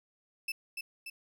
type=tone with echo; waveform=35% pulse; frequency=2637 Hz; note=E7; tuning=in tune; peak=-31 dBFS; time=0.48-0.52 s; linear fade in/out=5 ms; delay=290 ms; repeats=2; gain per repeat=-4 dB; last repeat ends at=1.1 s; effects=none